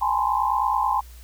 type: tone cluster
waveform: sine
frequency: 819 / 880 / 1003 / 1052 Hz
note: G#5 / A5 / B5 / C6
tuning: -24 / 0 / +26 / +9 cents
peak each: -25 dBFS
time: 0.01-1.01 s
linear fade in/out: 10 ms
effects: added 60 Hz sine -41 dBFS peak until 1.23 s + white hiss -52 dBFS RMS until 1.23 s